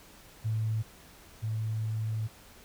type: tone pair in turn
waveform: sine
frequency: 110 / 110 Hz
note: A2 / A2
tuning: 0 / 0 cents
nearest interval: unison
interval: 0 cents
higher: neither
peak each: -27 / -29 dBFS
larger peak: first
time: 0.44-0.83 / 1.42-2.28 s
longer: second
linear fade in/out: 20 ms
effects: pink hiss -54 dBFS RMS until 2.64 s